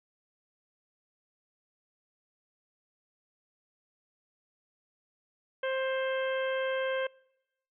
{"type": "harmonic tone", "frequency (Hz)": 527, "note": "C5", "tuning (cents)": 12, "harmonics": [1, 2, 3, 4, 5, 6], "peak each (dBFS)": [-30, -40, -37, -43, -45, -44], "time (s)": [5.63, 7.07], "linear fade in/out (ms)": 5, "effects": ["noise-tail reverb RT60 0.9 s tail -25 dB re dry"]}